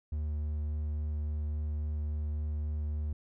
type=tone; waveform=triangle; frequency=75.3 Hz; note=D2; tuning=44 cents sharp; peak=-29 dBFS; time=0.12-3.13 s; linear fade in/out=5 ms; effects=none